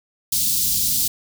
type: band-stop noise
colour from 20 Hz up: white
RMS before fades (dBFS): -20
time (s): 0.32-1.08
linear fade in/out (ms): 5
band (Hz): 230 to 3900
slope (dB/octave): 24
effects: none